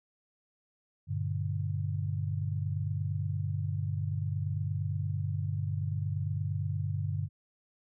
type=chord; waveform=sine; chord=G minor; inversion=none; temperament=equal with one note detuned; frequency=98 / 118.58 / 146.83 Hz; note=G2 / Bb2 / D3; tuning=0 / +30 / 0 cents; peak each=-32 / -38 / -34 dBFS; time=1.07-7.29 s; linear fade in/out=50 ms; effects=none